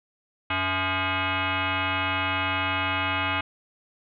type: tone with frequency modulation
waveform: sine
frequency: 659.3 Hz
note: E5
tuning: in tune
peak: -23 dBFS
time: 0.5-3.41 s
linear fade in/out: 5 ms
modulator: 376 Hz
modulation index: 6.2
effects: none